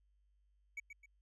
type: tone with echo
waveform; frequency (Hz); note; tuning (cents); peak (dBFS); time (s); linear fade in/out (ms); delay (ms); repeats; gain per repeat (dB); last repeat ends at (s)
triangle; 2261; C#7; +34; -39; 0.77-0.8; 5; 130; 2; -8; 1.06
effects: added 50 Hz sine -70 dBFS peak until 1.21 s + resampled to 24000 Hz